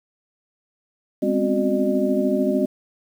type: tone cluster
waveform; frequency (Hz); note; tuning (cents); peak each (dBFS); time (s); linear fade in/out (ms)
sine; 203.9 / 254.3 / 267.7 / 367 / 605; G#3 / C4 / C4 / F#4 / D#5; -32 / -49 / +40 / -14 / -49; -24; 1.22-2.66; 10
effects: 8-bit